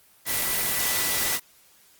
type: tone in noise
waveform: sine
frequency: 1975.5 Hz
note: B6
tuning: in tune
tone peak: -34 dBFS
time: 0.25-1.4 s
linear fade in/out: 50 ms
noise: white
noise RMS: -25 dBFS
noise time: 0.25-1.4 s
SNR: -12 dB
effects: white hiss -57 dBFS RMS until 1.99 s + Opus 24 kbps